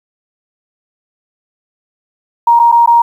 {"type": "tone with dropouts", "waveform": "sine", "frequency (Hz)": 939, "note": "A#5", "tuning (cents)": 12, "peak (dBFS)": -4, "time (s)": [2.47, 3.02], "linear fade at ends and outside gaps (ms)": 5, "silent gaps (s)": [[2.593, 2.597], [2.717, 2.723], [2.861, 2.874]], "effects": ["7-bit"]}